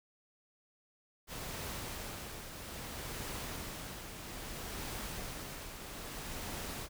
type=noise with tremolo; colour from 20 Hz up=pink; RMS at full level=-41 dBFS; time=1.27-6.89 s; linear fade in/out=50 ms; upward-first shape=triangle; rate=0.61 Hz; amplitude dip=50%; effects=none